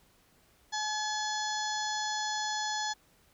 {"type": "harmonic tone", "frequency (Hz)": 853, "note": "G#5", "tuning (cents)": 46, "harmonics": [1, 2, 4, 5, 6, 7, 8], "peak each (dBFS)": [-34, -37, -40, -41, -42, -42, -43], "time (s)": [0.72, 2.94], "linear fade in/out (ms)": 20, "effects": ["pink hiss -65 dBFS RMS until 3.33 s"]}